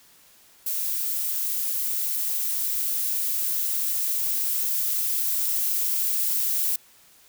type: noise with level ramp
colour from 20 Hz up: violet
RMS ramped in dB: -27 to -24 dBFS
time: 0.66-6.76 s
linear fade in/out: 5 ms
effects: white hiss -55 dBFS RMS until 7.28 s